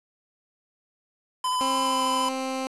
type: tone with vibrato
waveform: square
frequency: 1010 Hz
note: B5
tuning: 39 cents sharp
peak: -24 dBFS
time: 1.44-2.29 s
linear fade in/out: 5 ms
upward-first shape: sine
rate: 13 Hz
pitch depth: 15 cents each way
type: tone with pitch glide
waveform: 15% pulse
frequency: 266 to 262.8 Hz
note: C4 to C4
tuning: +29 to +8 cents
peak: -21 dBFS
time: 1.61-2.67 s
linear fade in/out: 0 ms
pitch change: -21 cents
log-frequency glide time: 1.81-2.03 s
effects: resampled to 24000 Hz + 7-bit

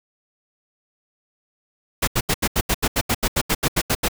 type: noise bursts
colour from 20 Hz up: pink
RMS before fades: -19 dBFS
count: 16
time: 2.02-4.085 s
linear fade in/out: 10 ms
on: 55 ms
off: 79 ms
effects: none

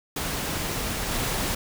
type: noise with level steps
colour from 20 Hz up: pink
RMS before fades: -29 / -27 dBFS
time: 0.16-1.55 s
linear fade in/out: 5 ms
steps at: 1.11 s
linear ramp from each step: 5 ms
effects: none

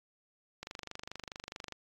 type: click train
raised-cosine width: 0.2 ms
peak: -24 dBFS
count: 28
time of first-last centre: 0.63-1.723 s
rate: 24.7 Hz
effects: AAC 48 kbps

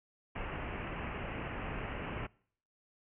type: low-pass noise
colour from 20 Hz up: pink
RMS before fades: -40 dBFS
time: 0.35-2.27 s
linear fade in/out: 10 ms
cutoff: 2900 Hz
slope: 96 dB/octave
effects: noise-tail reverb RT60 0.6 s tail -25 dB re dry

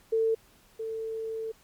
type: tone pair in turn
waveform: sine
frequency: 447.9 / 445.8 Hz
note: A4 / A4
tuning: +31 / +23 cents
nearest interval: unison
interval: 8 cents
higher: first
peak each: -22 / -31 dBFS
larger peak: first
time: 0.12-0.35 / 0.79-1.52 s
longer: second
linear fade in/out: 10 ms
effects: pink hiss -60 dBFS RMS until 1.63 s + MP3 96 kbps

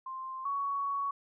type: tone pair in turn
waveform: sine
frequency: 1049 / 1118.5 Hz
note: C6 / C#6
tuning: +4 / +15 cents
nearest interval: minor second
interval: 111 cents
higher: second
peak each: -37 / -30 dBFS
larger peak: second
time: 0.06-0.45 / 0.45-1.11 s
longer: second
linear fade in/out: 5 ms
effects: none

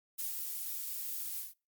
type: noise with ADSR envelope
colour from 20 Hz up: violet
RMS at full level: -36 dBFS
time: 0.18-1.54 s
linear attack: 15 ms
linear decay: 140 ms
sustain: -3 dB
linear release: 150 ms
effects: noise-tail reverb RT60 0.3 s tail -25 dB re dry + Opus 48 kbps

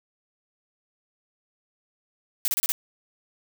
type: noise bursts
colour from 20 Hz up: blue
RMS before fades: -24 dBFS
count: 5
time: 2.45-2.72 s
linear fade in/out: 0 ms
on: 30 ms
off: 30 ms
effects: none

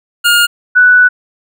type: tone pair in turn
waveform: 25% pulse / sine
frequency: 1418 / 1484 Hz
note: F6 / F#6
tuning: +26 / +5 cents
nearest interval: minor second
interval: 79 cents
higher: second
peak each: -3 dBFS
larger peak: neither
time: 0.24-0.47 / 0.75-1.09 s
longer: second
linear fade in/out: 20 ms
effects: none

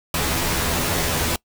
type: noise with comb filter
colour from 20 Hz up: pink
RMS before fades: -22 dBFS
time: 0.14-1.36 s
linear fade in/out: 2 ms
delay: 12 ms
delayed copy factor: +0.7
effects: noise-tail reverb RT60 0.1 s tail -23 dB re dry

